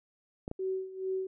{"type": "clicks", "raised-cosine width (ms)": 2, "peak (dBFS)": -23, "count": 2, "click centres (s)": [0.479, 0.514]}
{"type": "tone with tremolo", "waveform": "sine", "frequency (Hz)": 378.3, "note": "F#4", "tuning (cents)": 38, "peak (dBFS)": -29, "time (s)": [0.59, 1.27], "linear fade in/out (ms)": 5, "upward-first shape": "sine", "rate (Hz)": 2.3, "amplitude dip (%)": 80}
{"effects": []}